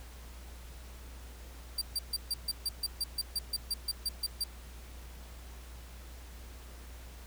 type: tone bursts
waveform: sawtooth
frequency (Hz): 4700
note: D8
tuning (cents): +1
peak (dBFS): -27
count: 16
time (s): 1.78-4.44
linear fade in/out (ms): 5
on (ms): 35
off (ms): 140
effects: added 60 Hz sine -46 dBFS peak until 7.26 s + pink hiss -54 dBFS RMS until 7.26 s